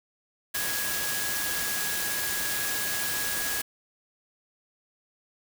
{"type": "tone in noise", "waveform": "sine", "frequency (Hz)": 1661.2, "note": "G#6", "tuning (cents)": 0, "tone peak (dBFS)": -34, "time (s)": [0.54, 3.62], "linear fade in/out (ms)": 10, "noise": "white", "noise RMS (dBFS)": -30, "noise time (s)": [0.54, 3.62], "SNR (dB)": -7, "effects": []}